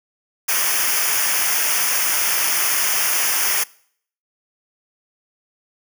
white noise with comb filter, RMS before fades -19 dBFS, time 0.48-3.64 s, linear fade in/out 10 ms, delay 0.25 ms, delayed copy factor -0.85, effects noise-tail reverb RT60 0.6 s tail -23 dB re dry

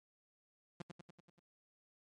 sawtooth tone with echo, 173.2 Hz, F3, 14 cents flat, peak -38 dBFS, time 0.8-0.82 s, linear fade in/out 5 ms, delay 96 ms, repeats 6, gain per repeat -4 dB, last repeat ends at 1.396 s, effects low-pass 7000 Hz 12 dB/octave + MP3 48 kbps

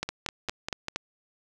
two click trains, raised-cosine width 0.2 ms, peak -14 / -12 dBFS, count 5 / 5, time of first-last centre 0.09-0.884 / 0.03-0.96 s, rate 5.04 / 4.3 Hz, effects none

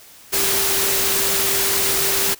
sine tone in noise, 392 Hz, G4, in tune, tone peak -28 dBFS, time 0.32-2.35 s, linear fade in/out 20 ms, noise white, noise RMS -19 dBFS, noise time 0.32-2.35 s, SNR -12 dB, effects white hiss -45 dBFS RMS until 2.39 s

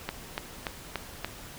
click train, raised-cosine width 0.3 ms, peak -14 dBFS, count 5, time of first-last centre 0.09-1.246 s, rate 3.46 Hz, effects pink hiss -45 dBFS RMS until 1.58 s

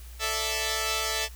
5% pulse chord, A suspended fourth, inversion none, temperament equal, 440 / 587.3 / 659.3 Hz, A4 / D5 / E5, 0 / 0 / 0 cents, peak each -19 / -23 / -19 dBFS, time 0.19-1.29 s, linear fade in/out 50 ms, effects added 60 Hz sine -41 dBFS peak until 1.35 s + white hiss -52 dBFS RMS until 1.35 s

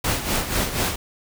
pink noise with tremolo, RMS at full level -21 dBFS, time 0.04-0.96 s, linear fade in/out 5 ms, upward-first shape sine, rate 4.1 Hz, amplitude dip 65%, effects none

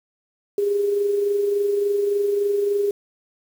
sine tone with amplitude modulation, 406.1 Hz, G#4, 39 cents flat, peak -16 dBFS, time 0.58-2.91 s, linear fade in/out 2 ms, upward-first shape sine, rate 23.5 Hz, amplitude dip 40%, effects 7-bit

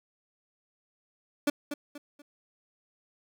30% pulse tone with echo, 290.7 Hz, D4, 18 cents flat, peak -20 dBFS, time 1.47-1.5 s, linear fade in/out 5 ms, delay 240 ms, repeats 3, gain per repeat -9 dB, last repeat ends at 2.22 s, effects none

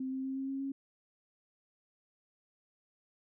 sine tone with pitch steps, 261.6 / 263.9 / 266.2 / 268.5 / 270.8 / 273.2 Hz, C4 / C4 / C4 / C4 / C#4 / C#4, 0 / +15 / +30 / +45 / -40 / -25 cents, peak -34 dBFS, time 0-0.72 s, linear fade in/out 5 ms, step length 120 ms, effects none

